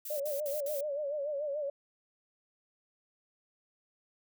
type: noise bursts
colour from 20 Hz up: violet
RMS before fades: -41 dBFS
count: 4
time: 0.05-0.809 s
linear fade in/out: 5 ms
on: 150 ms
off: 53 ms
type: tone with vibrato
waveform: sine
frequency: 581 Hz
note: D5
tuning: 19 cents flat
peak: -32 dBFS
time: 0.1-1.7 s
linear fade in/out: 5 ms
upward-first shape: sine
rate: 6.9 Hz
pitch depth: 91 cents each way
effects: none